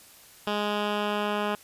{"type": "tone with low-pass filter sweep", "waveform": "10% pulse", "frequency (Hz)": 207.7, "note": "G#3", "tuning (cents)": 0, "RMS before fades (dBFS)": -28, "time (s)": [0.47, 1.55], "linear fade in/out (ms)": 2, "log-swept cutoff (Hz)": [3600, 2400], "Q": 1.5, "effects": ["white hiss -52 dBFS RMS until 1.63 s", "resampled to 32000 Hz"]}